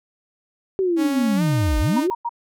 sine linear two-way sweep, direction down then up, 390 to 46.43 to 390 Hz, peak -17 dBFS, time 0.79-2.1 s, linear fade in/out 0 ms, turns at 1.79 s
sawtooth tone with pitch glide, 277.2 to 305.8 Hz, C#4 to D#4, 0 to -30 cents, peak -20 dBFS, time 0.96-2.08 s, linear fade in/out 50 ms, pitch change +170 cents, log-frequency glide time 1.36-1.42 s
sine tone bursts, 944 Hz, A#5, 22 cents sharp, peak -21 dBFS, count 3, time 1.96-2.293 s, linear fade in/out 10 ms, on 47 ms, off 96 ms
effects none

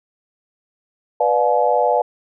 sine chord, B diminished seventh, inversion none, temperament just, 493.9 / 592.7 / 711.2 / 853.4 Hz, B4 / D5 / F5 / Ab5, 0 / +16 / +31 / +47 cents, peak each -19 dBFS, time 1.2-2.02 s, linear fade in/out 5 ms, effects none

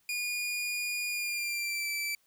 sawtooth tone with pitch glide, 2438 to 2325 Hz, D#7 to D7, -36 to -18 cents, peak -28 dBFS, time 0.09-2.15 s, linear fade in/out 2 ms, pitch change -82 cents, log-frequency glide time 1.09-1.89 s, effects white hiss -70 dBFS RMS until 2.26 s

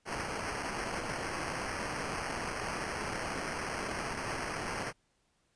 blue noise with sample-and-hold, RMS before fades -37 dBFS, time 0.05-4.93 s, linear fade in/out 50 ms, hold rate 3675 Hz, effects pink hiss -74 dBFS RMS until 5.55 s + resampled to 22050 Hz

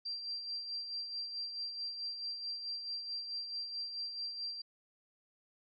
sine tone with tremolo, 4721 Hz, D8, 8 cents sharp, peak -36 dBFS, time 0.05-4.62 s, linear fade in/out 10 ms, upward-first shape sine, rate 4.6 Hz, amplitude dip 50%, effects none

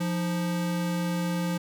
square tone pair together, 174.6 / 311.1 Hz, F3 / D#4, 0 / 0 cents, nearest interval minor seventh, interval 1000 cents, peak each -27 / -37 dBFS, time 0-1.58 s, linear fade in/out 10 ms, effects none

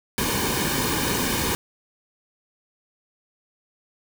pink noise with comb filter, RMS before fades -24 dBFS, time 0.18-1.55 s, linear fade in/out 0 ms, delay 1.5 ms, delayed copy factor -0.65, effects none

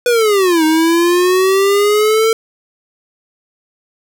square linear two-way sweep, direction down then up, 493.9 to 311.1 to 451.4 Hz, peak -10 dBFS, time 0.06-2.33 s, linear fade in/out 2 ms, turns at 0.64 s, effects none

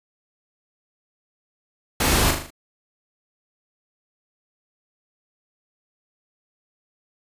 pink noise with echo, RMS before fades -20 dBFS, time 2-2.31 s, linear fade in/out 5 ms, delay 39 ms, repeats 5, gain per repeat -5 dB, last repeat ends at 2.505 s, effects resampled to 32000 Hz

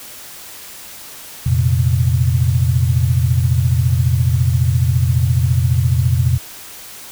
sine chord, F suspended fourth, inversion none, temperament just, 87.31 / 116.41 / 130.96 Hz, F2 / Bb2 / C3, 0 / -2 / +2 cents, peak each -16 dBFS, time 1.46-6.38 s, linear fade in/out 5 ms, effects white hiss -35 dBFS RMS until 7.11 s

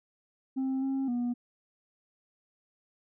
sine tone with pitch steps, 264.5 / 268.9 / 242.4 Hz, C4 / C4 / B3, +19 / +47 / -32 cents, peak -25 dBFS, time 0.56-1.34 s, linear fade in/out 20 ms, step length 260 ms, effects tanh soft clip ceiling -27 dBFS

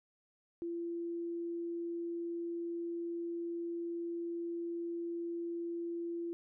sine tone, 340.3 Hz, F4, 45 cents flat, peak -36 dBFS, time 0.62-6.33 s, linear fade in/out 0 ms, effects none

